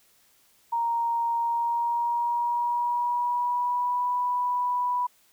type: tone with pitch glide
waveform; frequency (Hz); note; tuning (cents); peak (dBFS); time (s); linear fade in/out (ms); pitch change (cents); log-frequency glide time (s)
sine; 933 to 984.5; A#5 to B5; +1 to -6; -23; 0.72-5.07; 10; +93; 1.38-4.09
effects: white hiss -62 dBFS RMS until 5.32 s